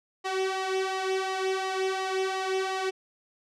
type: tone with flanger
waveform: sawtooth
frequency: 380 Hz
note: F#4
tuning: 46 cents sharp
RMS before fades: -29 dBFS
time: 0.24-2.91 s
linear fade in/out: 20 ms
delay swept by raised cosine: 1 to 2.3 ms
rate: 2.8 Hz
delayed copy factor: +0.65
effects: low-pass 6000 Hz 12 dB/octave